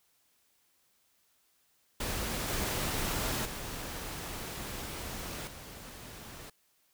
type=noise with level steps; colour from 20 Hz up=pink; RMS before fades=-35 / -33 / -40 / -47 dBFS; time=2-6.5 s; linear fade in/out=5 ms; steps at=2.48 / 3.45 / 5.47 s; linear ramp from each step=5 ms; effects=white hiss -71 dBFS RMS until 6.93 s